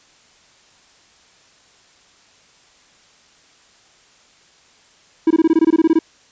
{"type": "tone bursts", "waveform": "triangle", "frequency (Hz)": 323.9, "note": "E4", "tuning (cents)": -30, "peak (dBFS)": -7, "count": 13, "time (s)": [5.27, 5.99], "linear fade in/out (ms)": 5, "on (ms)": 36, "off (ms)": 21, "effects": ["white hiss -52 dBFS RMS until 6.31 s", "resampled to 16000 Hz"]}